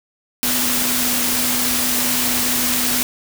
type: tone in noise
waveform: sine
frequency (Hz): 247.4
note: B3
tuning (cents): +3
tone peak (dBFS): -26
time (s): 0.43-3.03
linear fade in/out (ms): 0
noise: white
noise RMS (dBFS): -19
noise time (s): 0.43-3.03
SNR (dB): -10
effects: none